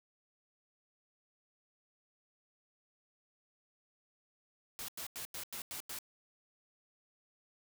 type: noise bursts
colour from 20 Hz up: white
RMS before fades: -43 dBFS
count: 7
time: 4.79-5.987 s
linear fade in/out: 0 ms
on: 93 ms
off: 91 ms
effects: none